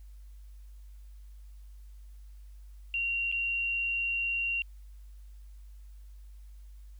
sine tone with dropouts, 2758 Hz, F7, 22 cents flat, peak -28 dBFS, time 2.94-4.62 s, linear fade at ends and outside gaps 1 ms, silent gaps 3.316-3.324 s, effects added 50 Hz sine -46 dBFS peak until 6.99 s + white hiss -70 dBFS RMS until 6.99 s

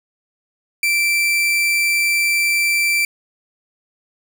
40% pulse tone, 2342 Hz, D7, 5 cents flat, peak -14 dBFS, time 0.83-3.05 s, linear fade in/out 2 ms, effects none

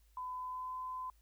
sine tone with pitch glide, 1008 to 1019.7 Hz, B5 to C6, +35 to -45 cents, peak -39 dBFS, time 0.17-1.1 s, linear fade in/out 2 ms, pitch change +20 cents, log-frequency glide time 0.34-0.76 s, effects added 53 Hz sine -64 dBFS peak until 1.21 s + white hiss -75 dBFS RMS until 1.21 s

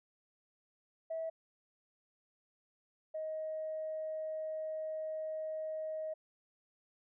sine tone pair in turn, 649 / 628 Hz, E5 / D#5, -27 / +16 cents, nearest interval minor second, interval 57 cents, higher first, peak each -35 / -36 dBFS, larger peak first, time 1.1-1.3 / 3.14-6.14 s, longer second, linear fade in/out 10 ms, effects tanh soft clip ceiling -31 dBFS

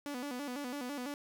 sawtooth tone with vibrato, 267.2 Hz, C4, 36 cents sharp, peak -34 dBFS, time 0.06-1.14 s, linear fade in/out 0 ms, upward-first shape square, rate 6 Hz, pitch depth 130 cents each way, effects 10-bit

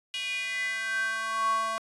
square tone with high-pass filter sweep, 222.7 Hz, A3, 21 cents sharp, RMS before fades -30 dBFS, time 0.14-1.78 s, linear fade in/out 0 ms, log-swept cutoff 2800 to 910 Hz, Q 7.7, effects resampled to 24000 Hz

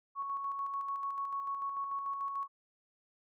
sine tone with tremolo, 1108.7 Hz, C#6, in tune, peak -33 dBFS, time 0.15-2.48 s, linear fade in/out 50 ms, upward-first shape square, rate 6.8 Hz, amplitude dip 35%, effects none

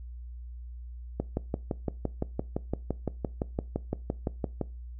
click train, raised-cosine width 2 ms, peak -15 dBFS, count 21, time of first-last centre 1.2-4.613 s, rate 5.86 Hz, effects noise-tail reverb RT60 0.3 s tail -21 dB re dry + added 60 Hz sine -39 dBFS peak until 4.99 s

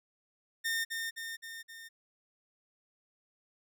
sawtooth tone with echo, 1821 Hz, A#6, 41 cents flat, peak -27 dBFS, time 0.64-0.85 s, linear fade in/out 20 ms, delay 260 ms, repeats 4, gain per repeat -4 dB, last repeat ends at 1.89 s, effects none

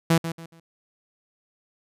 sawtooth tone with echo, 165.3 Hz, E3, 5 cents sharp, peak -12 dBFS, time 0.1-0.18 s, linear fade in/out 5 ms, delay 140 ms, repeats 3, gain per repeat -11 dB, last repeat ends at 0.6 s, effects resampled to 32000 Hz

